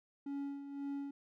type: tone with tremolo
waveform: triangle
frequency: 280.6 Hz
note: C#4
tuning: 21 cents sharp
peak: -35 dBFS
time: 0.26-1.11 s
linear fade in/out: 5 ms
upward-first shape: sine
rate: 1.9 Hz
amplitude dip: 60%
effects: none